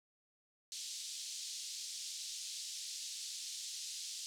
pink band-pass noise, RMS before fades -45 dBFS, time 0.72-4.26 s, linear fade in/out 0 ms, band 3800 to 8100 Hz, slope 24 dB/octave, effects none

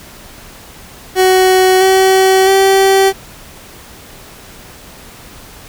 30% pulse tone with pitch steps, 373.5 / 380.2 / 387.1 Hz, F#4 / F#4 / G4, +16 / +47 / -22 cents, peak -4 dBFS, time 1.15-3.13 s, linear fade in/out 50 ms, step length 660 ms, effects pink hiss -36 dBFS RMS until 5.68 s

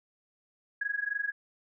sine tone with amplitude modulation, 1661.2 Hz, G#6, in tune, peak -26 dBFS, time 0.81-1.32 s, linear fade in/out 5 ms, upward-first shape sine, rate 23.4 Hz, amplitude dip 90%, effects none

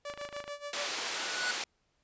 sawtooth tone with tremolo, 579 Hz, D5, 25 cents flat, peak -33 dBFS, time 0.05-0.88 s, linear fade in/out 2 ms, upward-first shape sine, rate 6.9 Hz, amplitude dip 85%
click train, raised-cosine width 0.3 ms, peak -27 dBFS, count 11, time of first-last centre 0.1-0.479 s, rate 26.4 Hz
white band-pass noise, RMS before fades -36 dBFS, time 0.73-1.64 s, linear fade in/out 2 ms, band 370 to 5500 Hz, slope 12 dB/octave
square tone with exponential growth, 1475 Hz, F#6, 6 cents flat, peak -30 dBFS, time 0.86-1.51 s, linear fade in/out 0 ms, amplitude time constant 140 ms
effects pink hiss -75 dBFS RMS until 2.03 s + resampled to 16000 Hz

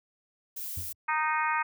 violet noise, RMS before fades -37 dBFS, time 0.56-0.93 s, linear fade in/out 10 ms
triangle tone with exponential decay, 87.8 Hz, F2, 10 cents sharp, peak -30 dBFS, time 0.77-0.95 s, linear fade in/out 5 ms, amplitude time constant 38 ms
harmonic tone, 309.7 Hz, D#4, 8 cents flat, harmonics 3 / 4 / 5 / 6 / 7 / 8, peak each -29 / -31 / -33 / -35 / -36 / -37 dBFS, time 1.08-1.63 s, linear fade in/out 10 ms
effects none

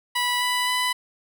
15% pulse tone with pitch steps, 982 / 990 / 998 Hz, B5 / B5 / B5, -10 / +4 / +18 cents, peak -15 dBFS, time 0.15-0.93 s, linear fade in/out 10 ms, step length 260 ms, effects none

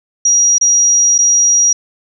sine tone with dropouts, 5740 Hz, F8, 47 cents sharp, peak -7 dBFS, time 0.25-1.73 s, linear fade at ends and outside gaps 5 ms, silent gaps 0.583-0.611 / 1.181-1.187 s, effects none

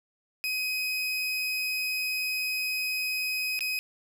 30% pulse tone with dropouts, 2519 Hz, D#7, 21 cents sharp, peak -25 dBFS, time 0.44-3.79 s, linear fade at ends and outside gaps 0 ms, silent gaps 3.591-3.607 s, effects none

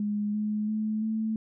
sine tone with pitch steps, 207.7 / 211.7 / 215.8 / 219.9 Hz, G#3 / G#3 / A3 / A3, 0 / +33 / -33 / -1 cents, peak -26 dBFS, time 0-1.36 s, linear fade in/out 2 ms, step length 340 ms, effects none

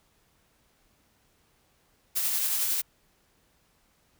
blue noise with tremolo, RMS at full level -26 dBFS, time 2.15-2.82 s, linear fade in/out 20 ms, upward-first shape triangle, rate 11 Hz, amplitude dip 35%, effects pink hiss -67 dBFS RMS until 4.19 s

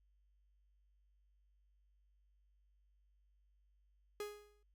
45% pulse tone with exponential decay, 415.3 Hz, G#4, in tune, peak -39 dBFS, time 4.2-4.63 s, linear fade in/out 2 ms, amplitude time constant 92 ms, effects added 50 Hz sine -70 dBFS peak until 4.74 s

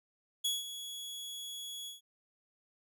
sawtooth tone with ADSR envelope, 3360 Hz, G#7, 19 cents sharp, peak -26 dBFS, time 0.44-2.01 s, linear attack 12 ms, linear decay 180 ms, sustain -12 dB, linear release 140 ms, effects none

